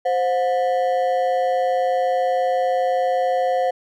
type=ring-modulated tone; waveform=triangle; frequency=622.3 Hz; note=D#5; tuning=in tune; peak=-12 dBFS; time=0.05-3.71 s; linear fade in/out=10 ms; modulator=99.5 Hz; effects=none